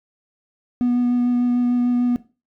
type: tone with vibrato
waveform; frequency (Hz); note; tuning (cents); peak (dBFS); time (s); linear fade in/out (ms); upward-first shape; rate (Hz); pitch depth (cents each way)
triangle; 244.4; B3; -18; -13; 0.81-2.16; 0; sine; 6.7; 10
effects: noise-tail reverb RT60 0.3 s tail -17 dB re dry + tanh soft clip ceiling -10 dBFS